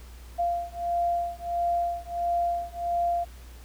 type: beating tone pair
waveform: sine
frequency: 692 / 693.5 Hz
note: F5 / F5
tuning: -16 / -12 cents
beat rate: 1.5 Hz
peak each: -28 dBFS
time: 0.38-3.25 s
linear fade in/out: 20 ms
effects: added 60 Hz sine -43 dBFS peak until 3.64 s + pink hiss -53 dBFS RMS until 3.64 s